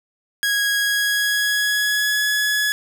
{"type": "tone with pitch glide", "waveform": "sawtooth", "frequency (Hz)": [1652, 1692.6], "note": ["G#6", "G#6"], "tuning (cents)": [-10, 32], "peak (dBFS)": -14, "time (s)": [0.43, 2.72], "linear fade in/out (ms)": 0, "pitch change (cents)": 42, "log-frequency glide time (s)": [0.79, 2.24], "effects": []}